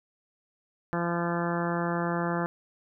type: harmonic tone with a mistuned harmonic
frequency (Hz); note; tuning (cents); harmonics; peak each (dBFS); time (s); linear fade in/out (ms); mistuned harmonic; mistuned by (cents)
171.4; F3; -32; 1 / 2 / 3 / 4 / 5 / 6 / 7 / 8 / 9 / 10; -30 / -33 / -35 / -36 / -37 / -38 / -38 / -39 / -40 / -40; 0.93-2.46; 0; 10; +17
effects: none